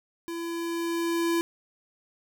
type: tone with level ramp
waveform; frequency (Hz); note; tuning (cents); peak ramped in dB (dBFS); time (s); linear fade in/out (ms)
square; 336.8; E4; +37; -33 to -23; 0.28-1.41; 0
effects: none